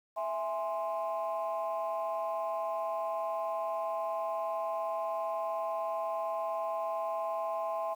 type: chord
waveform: sine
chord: E augmented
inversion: none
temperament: equal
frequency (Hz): 659.3 / 830.6 / 1046.5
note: E5 / G#5 / B#5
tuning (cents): 0 / 0 / 0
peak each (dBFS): -33 / -37 / -36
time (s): 0.16-7.95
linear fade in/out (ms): 20
effects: tanh soft clip ceiling -25 dBFS + 10-bit